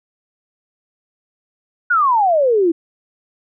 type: exponential sweep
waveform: sine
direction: down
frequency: 1493 to 320 Hz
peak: -11 dBFS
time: 1.9-2.72 s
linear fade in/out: 10 ms
effects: none

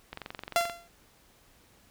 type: click train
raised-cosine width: 0.3 ms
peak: -22 dBFS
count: 14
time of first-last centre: 0.13-0.698 s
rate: 22.9 Hz
type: tone with exponential decay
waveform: sawtooth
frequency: 686 Hz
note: F5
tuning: 31 cents flat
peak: -16 dBFS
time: 0.56-0.88 s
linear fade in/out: 0 ms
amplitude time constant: 68 ms
effects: pink hiss -61 dBFS RMS until 1.9 s

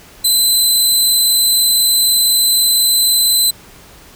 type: tone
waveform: 20% pulse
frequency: 4039 Hz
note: B7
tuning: 38 cents sharp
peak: -4 dBFS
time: 0.24-3.51 s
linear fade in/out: 10 ms
effects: pink hiss -41 dBFS RMS until 4.15 s

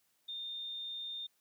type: tone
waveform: sine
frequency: 3631 Hz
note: A#7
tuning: 46 cents flat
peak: -39 dBFS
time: 0.28-1.27 s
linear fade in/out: 10 ms
effects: white hiss -75 dBFS RMS until 1.4 s + high-pass 80 Hz 12 dB/octave

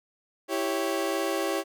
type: chord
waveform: 30% pulse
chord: C# diminished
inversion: first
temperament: equal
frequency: 329.6 / 392 / 554.4 Hz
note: E4 / G4 / C#5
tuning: 0 / 0 / 0 cents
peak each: -28 dBFS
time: 0.48-1.64 s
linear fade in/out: 50 ms
effects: none

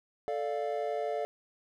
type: chord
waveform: triangle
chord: D minor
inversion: second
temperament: equal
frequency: 440 / 587.3 / 698.5 Hz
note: A4 / D5 / F5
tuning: 0 / 0 / 0 cents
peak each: -33 dBFS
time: 0.28-1.25 s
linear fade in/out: 0 ms
effects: none

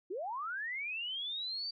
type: linear sweep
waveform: sine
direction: up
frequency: 326.4 to 4669 Hz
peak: -36 dBFS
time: 0.1-1.71 s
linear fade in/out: 10 ms
effects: none

